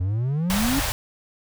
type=exponential sweep; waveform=triangle; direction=up; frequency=87.3 to 289 Hz; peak=-19 dBFS; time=0-0.8 s; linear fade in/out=10 ms
type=band-stop noise; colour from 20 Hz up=pink; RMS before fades=-25 dBFS; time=0.5-0.92 s; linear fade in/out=0 ms; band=150 to 600 Hz; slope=24 dB/octave
effects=none